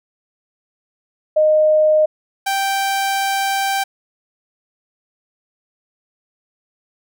sine / sawtooth tone pair in turn, 617 / 783.1 Hz, D#5 / G5, -15 / -2 cents, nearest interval major third, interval 413 cents, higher second, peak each -10 / -13 dBFS, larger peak first, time 1.36-2.06 / 2.46-3.84 s, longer second, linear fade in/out 10 ms, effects none

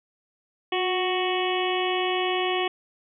harmonic tone with a mistuned harmonic, 370 Hz, F#4, in tune, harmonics 1 / 2 / 3 / 5 / 6 / 7 / 8 / 9, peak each -26 / -29 / -32 / -35 / -34 / -35 / -32 / -36 dBFS, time 0.72-2.68 s, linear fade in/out 5 ms, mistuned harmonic 1, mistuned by -33 cents, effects none

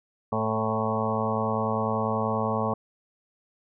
harmonic tone with a mistuned harmonic, 110.3 Hz, A2, 5 cents sharp, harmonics 1 / 2 / 4 / 5 / 6 / 7 / 8 / 9 / 10, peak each -32 / -30 / -32 / -32 / -34 / -34 / -34 / -35 / -32 dBFS, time 0.32-2.74 s, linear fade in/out 5 ms, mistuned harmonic 6, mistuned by -15 cents, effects none

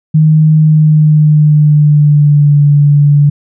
sine tone with pitch glide, 155.56 to 145.14 Hz, D#3 to D3, 0 to -20 cents, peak -3 dBFS, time 0.14-3.3 s, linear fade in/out 10 ms, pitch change -120 cents, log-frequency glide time 0.57-2.61 s, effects none

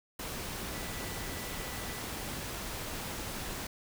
sine tone in noise, 1975.5 Hz, B6, in tune, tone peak -49 dBFS, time 0.74-2.01 s, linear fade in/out 5 ms, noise pink, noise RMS -39 dBFS, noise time 0.19-3.67 s, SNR -13 dB, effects none

